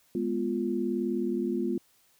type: chord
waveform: sine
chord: F diminished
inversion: first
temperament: equal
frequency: 207.7 / 246.9 / 349.2 Hz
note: Ab3 / Cb4 / F4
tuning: 0 / 0 / 0 cents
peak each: -32 / -31 / -30 dBFS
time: 0.15-1.78 s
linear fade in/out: 2 ms
effects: white hiss -65 dBFS RMS until 2.19 s